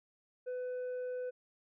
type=tone with tanh clipping; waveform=triangle; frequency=501 Hz; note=B4; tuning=25 cents sharp; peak=-37 dBFS; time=0.46-1.31 s; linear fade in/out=20 ms; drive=8 dB; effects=none